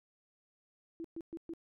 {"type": "tone bursts", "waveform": "sine", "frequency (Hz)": 331.1, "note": "E4", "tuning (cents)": 8, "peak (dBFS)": -39, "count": 4, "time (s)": [1, 1.536], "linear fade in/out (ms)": 0, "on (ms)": 44, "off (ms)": 120, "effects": []}